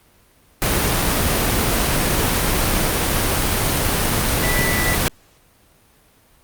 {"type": "tone in noise", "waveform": "sine", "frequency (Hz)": 1975.5, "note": "B6", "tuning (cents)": 0, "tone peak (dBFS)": -21, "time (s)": [4.43, 4.95], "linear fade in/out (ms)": 0, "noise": "pink", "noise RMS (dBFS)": -18, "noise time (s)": [0.62, 5.08], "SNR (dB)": -6, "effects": ["pink hiss -54 dBFS RMS until 6.43 s", "Opus 32 kbps"]}